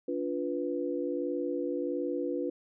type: chord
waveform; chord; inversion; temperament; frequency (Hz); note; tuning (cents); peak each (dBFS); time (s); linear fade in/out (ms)
sine; B diminished; first; equal with one note detuned; 287.8 / 349.2 / 493.9; D4 / F4 / B4; -35 / 0 / 0; -34; 0.08-2.5; 5
effects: none